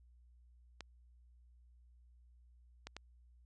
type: clicks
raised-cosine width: 0.2 ms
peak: -28 dBFS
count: 3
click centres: 0.807 / 2.87 / 2.966 s
effects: added 60 Hz sine -61 dBFS peak until 3.45 s + resampled to 22050 Hz